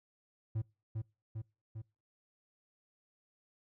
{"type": "tone with echo", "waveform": "triangle", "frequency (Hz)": 110, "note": "A2", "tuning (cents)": 0, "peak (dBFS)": -30, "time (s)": [0.55, 0.62], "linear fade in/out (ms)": 10, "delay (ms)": 400, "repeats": 3, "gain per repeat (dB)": -3, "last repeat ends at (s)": 1.82, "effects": ["noise-tail reverb RT60 0.3 s tail -24 dB re dry"]}